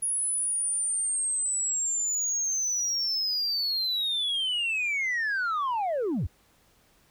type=linear sweep; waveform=sine; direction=down; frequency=10470 to 56.5 Hz; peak=-23 dBFS; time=0.02-6.27 s; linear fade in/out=10 ms; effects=tanh soft clip ceiling -24 dBFS + pink hiss -63 dBFS RMS until 7.1 s